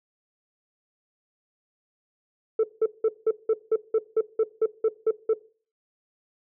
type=tone bursts; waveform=sine; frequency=443.3 Hz; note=A4; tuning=13 cents sharp; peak=-15 dBFS; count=13; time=2.59-5.335 s; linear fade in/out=5 ms; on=45 ms; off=180 ms; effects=noise-tail reverb RT60 0.4 s tail -19 dB re dry + tanh soft clip ceiling -16 dBFS